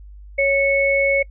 sine tone pair together, 554.4 / 2205 Hz, C#5 / C#7, 0 / -10 cents, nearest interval 2 octaves, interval 2390 cents, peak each -17 dBFS, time 0.38-1.23 s, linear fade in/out 10 ms, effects noise-tail reverb RT60 0.1 s tail -26 dB re dry + added 50 Hz sine -37 dBFS peak until 1.3 s

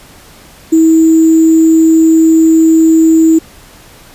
sine tone with sample-and-hold, 322.3 Hz, E4, 39 cents flat, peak -3 dBFS, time 0.72-3.39 s, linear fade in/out 10 ms, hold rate 7350 Hz, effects pink hiss -38 dBFS RMS until 4.14 s + resampled to 32000 Hz

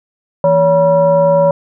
sine tone with frequency modulation, 565 Hz, C#5, 33 cents sharp, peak -7 dBFS, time 0.44-1.51 s, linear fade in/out 2 ms, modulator 400 Hz, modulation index 0.67, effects none

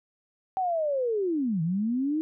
sine linear two-way sweep, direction down then up, 770 to 155.56 to 320.3 Hz, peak -24 dBFS, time 0.57-2.21 s, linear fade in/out 0 ms, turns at 1.62 s, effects none

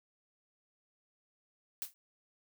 blue noise with exponential decay, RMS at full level -34 dBFS, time 1.82-1.94 s, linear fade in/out 0 ms, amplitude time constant 25 ms, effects none

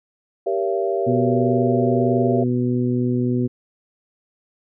sine chord, G diminished seventh, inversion none, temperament just, 392 / 470.4 / 564.5 / 677.4 Hz, G4 / Bb4 / Db5 / Fb5, 0 / +16 / +31 / +47 cents, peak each -22 / -26 / -27 / -24 dBFS, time 0.46-2.44 s, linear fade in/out 10 ms
harmonic tone, 123.47 Hz, B2, in tune, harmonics 1 / 2 / 3 / 4, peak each -22 / -20 / -25 / -34 dBFS, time 1.06-3.48 s, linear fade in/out 20 ms
effects none

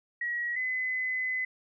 sine tone pair in turn, 1911 / 2025 Hz, A#6 / B6, +43 / +43 cents, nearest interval minor second, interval 100 cents, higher second, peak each -29 / -28 dBFS, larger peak second, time 0.21-0.56 / 0.56-1.45 s, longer second, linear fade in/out 5 ms, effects none

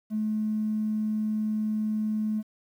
triangle tone, 215.1 Hz, A3, 39 cents flat, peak -21 dBFS, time 0.1-2.43 s, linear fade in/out 50 ms, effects tanh soft clip ceiling -23 dBFS + 10-bit

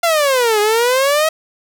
sawtooth exponential two-way sweep, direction down then up, 697 to 411.6 to 644 Hz, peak -8 dBFS, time 0.03-1.29 s, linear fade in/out 5 ms, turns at 0.6 s, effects none

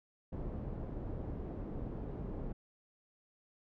pink low-pass noise, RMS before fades -41 dBFS, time 0.32-2.53 s, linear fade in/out 10 ms, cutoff 470 Hz, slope 12 dB/octave, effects none

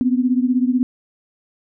sine beating tone pair, 246.9 / 262.9 Hz, B3 / C4, 0 / +8 cents, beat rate 16 Hz, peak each -16 / -19 dBFS, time 0.01-0.83 s, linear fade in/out 0 ms, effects none

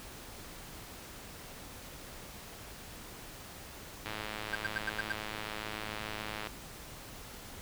click train, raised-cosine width 0.3 ms, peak -22 dBFS, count 259, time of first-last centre 4.06-6.471 s, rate 107 Hz
triangle tone bursts, 1574 Hz, G6, 7 cents sharp, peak -29 dBFS, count 6, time 4.53-5.122 s, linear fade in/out 2 ms, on 22 ms, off 92 ms
effects pink hiss -48 dBFS RMS until 7.61 s

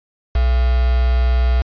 sine tone with quantisation, 61.74 Hz, B1, in tune, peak -12 dBFS, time 0.35-1.62 s, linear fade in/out 5 ms, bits 4, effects resampled to 11025 Hz

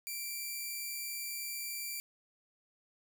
5% pulse tone, 2349 Hz, D7, in tune, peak -28 dBFS, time 0.07-2 s, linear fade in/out 0 ms, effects none

